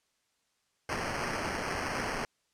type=noise with sample-and-hold; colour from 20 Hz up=white; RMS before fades=-34 dBFS; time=0.89-2.25 s; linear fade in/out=2 ms; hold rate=3675 Hz; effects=white hiss -75 dBFS RMS until 2.53 s + low-pass 8000 Hz 12 dB/octave